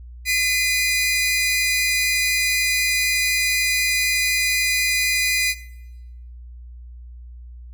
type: tone pair together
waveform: sawtooth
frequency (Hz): 2026 / 2437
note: B6 / D#7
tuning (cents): +44 / -37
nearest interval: minor third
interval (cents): 319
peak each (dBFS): -17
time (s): 0.25-5.55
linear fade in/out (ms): 50
effects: noise-tail reverb RT60 0.9 s tail -17 dB re dry + added 60 Hz sine -36 dBFS peak until 7.73 s